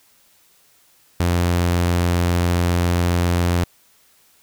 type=tone; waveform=sawtooth; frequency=87.31 Hz; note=F2; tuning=in tune; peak=-12 dBFS; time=1.2-3.64 s; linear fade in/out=0 ms; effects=white hiss -56 dBFS RMS until 4.42 s